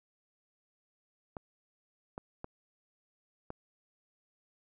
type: clicks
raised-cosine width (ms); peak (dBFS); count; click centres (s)
1; -26; 4; 1.368 / 2.179 / 2.444 / 3.504
effects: none